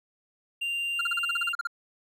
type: tone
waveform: triangle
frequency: 2784 Hz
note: F7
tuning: 6 cents flat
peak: -26 dBFS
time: 0.61-1.53 s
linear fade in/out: 10 ms
type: tone bursts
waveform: triangle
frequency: 1396.9 Hz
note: F6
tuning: in tune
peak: -24 dBFS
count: 12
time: 0.99-1.672 s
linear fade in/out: 5 ms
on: 22 ms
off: 38 ms
effects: none